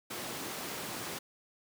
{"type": "high-pass noise", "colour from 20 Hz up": "pink", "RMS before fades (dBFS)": -40, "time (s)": [0.1, 1.19], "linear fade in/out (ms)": 10, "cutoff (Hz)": 190, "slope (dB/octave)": 12, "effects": []}